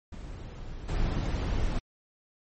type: noise with level steps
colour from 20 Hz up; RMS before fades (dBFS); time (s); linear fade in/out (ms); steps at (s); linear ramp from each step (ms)
brown; -40 / -28; 0.12-1.79; 5; 0.88; 10
effects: MP3 32 kbps